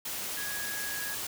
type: tone in noise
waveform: sine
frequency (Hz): 1661.2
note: G#6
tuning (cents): 0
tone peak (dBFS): -37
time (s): 0.37-1.15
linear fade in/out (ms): 5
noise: white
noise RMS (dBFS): -36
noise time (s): 0.05-1.27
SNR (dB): -4
effects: none